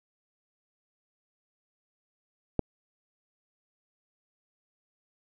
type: click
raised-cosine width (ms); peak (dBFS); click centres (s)
2; -11; 2.593
effects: none